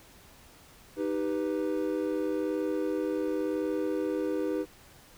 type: chord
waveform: triangle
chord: Eb augmented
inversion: none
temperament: equal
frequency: 311.1 / 392 / 493.9 Hz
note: Eb4 / G4 / B4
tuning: 0 / 0 / 0 cents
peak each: -29 / -31 / -31 dBFS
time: 0.96-4.66 s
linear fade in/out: 50 ms
effects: pink hiss -55 dBFS RMS until 5.17 s